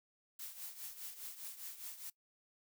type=noise with tremolo; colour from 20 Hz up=blue; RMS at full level=-45 dBFS; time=0.39-2.1 s; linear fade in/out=5 ms; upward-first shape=triangle; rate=4.9 Hz; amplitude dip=75%; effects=noise-tail reverb RT60 0.1 s tail -21 dB re dry